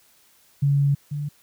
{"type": "tone pair in turn", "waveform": "sine", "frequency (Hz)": [141.2, 146.09], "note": ["C#3", "D3"], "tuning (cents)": [32, -9], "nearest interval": "minor second", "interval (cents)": 59, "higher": "second", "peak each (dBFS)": [-16, -25], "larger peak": "first", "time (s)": [[0.62, 0.95], [1.11, 1.29]], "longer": "first", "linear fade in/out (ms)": 10, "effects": ["white hiss -58 dBFS RMS until 1.42 s"]}